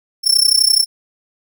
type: tone with amplitude modulation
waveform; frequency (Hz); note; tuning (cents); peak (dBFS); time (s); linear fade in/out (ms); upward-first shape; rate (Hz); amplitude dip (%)
sawtooth; 5390; E8; +38; -4; 0.23-0.86; 50; sine; 31.8; 90
effects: none

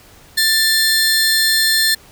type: tone pair together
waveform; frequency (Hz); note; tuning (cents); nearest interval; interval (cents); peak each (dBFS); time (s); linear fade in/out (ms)
sawtooth; 1772 / 4215; A6 / C8; +12 / +12; octave + minor third; 1500; -12; 0.37-1.95; 10
effects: pink hiss -45 dBFS RMS until 2.11 s

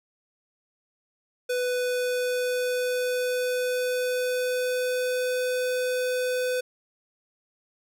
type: tone with pitch glide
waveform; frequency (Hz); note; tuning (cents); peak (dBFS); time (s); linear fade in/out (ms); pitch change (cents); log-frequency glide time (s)
square; 497.1 to 502.9; B4 to B4; +11 to +31; -25; 1.49-6.61; 10; +20; 1.81-5.45
effects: none

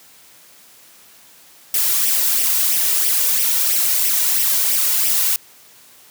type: noise with flanger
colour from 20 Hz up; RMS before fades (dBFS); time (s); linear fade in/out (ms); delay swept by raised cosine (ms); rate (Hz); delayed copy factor
blue; -17; 1.74-5.36; 2; 0.35 to 2.15; 3; +0.65
effects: white hiss -47 dBFS RMS until 6.1 s + high-pass 100 Hz 12 dB/octave

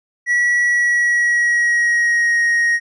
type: tone with pitch glide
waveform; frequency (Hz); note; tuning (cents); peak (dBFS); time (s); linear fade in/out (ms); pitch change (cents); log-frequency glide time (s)
triangle; 1935 to 1876.7; B6 to A#6; -36 to +11; -11; 0.26-2.8; 50; -53; 0.65-2.43
effects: resampled to 22050 Hz

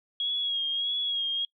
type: tone with vibrato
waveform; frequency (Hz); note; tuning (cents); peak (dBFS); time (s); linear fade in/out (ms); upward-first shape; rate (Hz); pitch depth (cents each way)
sine; 3300; G#7; -12; -26; 0.2-1.45; 2; sine; 1.6; 41
effects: noise-tail reverb RT60 0.1 s tail -24 dB re dry

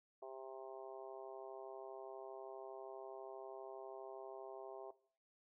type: harmonic tone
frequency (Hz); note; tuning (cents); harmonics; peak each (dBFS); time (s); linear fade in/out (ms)
132.4; C3; +21; 3 / 4 / 5 / 6 / 7 / 8; -53 / -58 / -51 / -57 / -61 / -61; 0.22-4.91; 5
effects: noise-tail reverb RT60 0.5 s tail -18 dB re dry

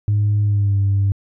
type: tone with pitch glide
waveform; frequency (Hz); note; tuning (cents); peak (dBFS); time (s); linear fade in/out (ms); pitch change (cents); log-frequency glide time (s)
sine; 103.83 to 99.03; G#2 to G2; 0 to +18; -12; 0.08-1.12; 0; -82; 0.43-0.78
effects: tanh soft clip ceiling -11 dBFS

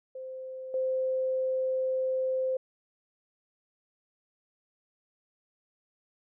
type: tone with level steps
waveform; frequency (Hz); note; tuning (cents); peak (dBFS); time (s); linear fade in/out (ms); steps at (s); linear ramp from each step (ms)
sine; 520; C5; -11; -37 / -26; 0.15-2.57; 5; 0.74; 2
effects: none

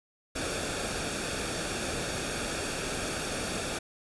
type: noise with comb filter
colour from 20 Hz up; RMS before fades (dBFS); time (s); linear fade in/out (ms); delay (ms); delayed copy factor
pink; -33; 0.35-3.79; 10; 0.99; -0.55
effects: resampled to 24000 Hz

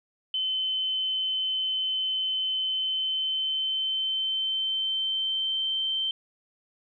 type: tone with pitch glide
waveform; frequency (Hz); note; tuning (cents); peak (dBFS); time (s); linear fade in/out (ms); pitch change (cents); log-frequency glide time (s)
sine; 3059 to 3112; G7 to G7; -43 to -13; -25; 0.34-6.11; 2; +30; 2.58-5.67
effects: none

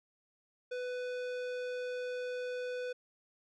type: tone with tanh clipping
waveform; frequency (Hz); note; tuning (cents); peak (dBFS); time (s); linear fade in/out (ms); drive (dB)
sine; 497.8; B4; +14; -38; 0.71-2.93; 10; 17
effects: none

